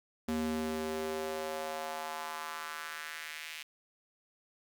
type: tone with high-pass filter sweep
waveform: square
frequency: 78.4 Hz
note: D#2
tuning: 14 cents sharp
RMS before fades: -38 dBFS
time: 0.28-3.63 s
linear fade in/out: 5 ms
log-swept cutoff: 210 to 2500 Hz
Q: 2.1
effects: 9-bit